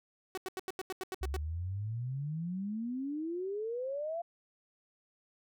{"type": "tone bursts", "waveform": "sawtooth", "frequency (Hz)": 375.4, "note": "F#4", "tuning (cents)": 25, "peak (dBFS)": -32, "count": 10, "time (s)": [0.35, 1.365], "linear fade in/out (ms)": 0, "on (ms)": 25, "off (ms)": 85}
{"type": "exponential sweep", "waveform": "sine", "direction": "up", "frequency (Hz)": [63.8, 696], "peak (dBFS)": -34, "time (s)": [1.21, 4.22], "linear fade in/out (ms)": 10}
{"effects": []}